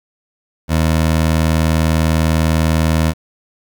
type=tone; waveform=20% pulse; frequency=80 Hz; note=D#2; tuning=49 cents sharp; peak=-7 dBFS; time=0.68-3.14 s; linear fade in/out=50 ms; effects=7-bit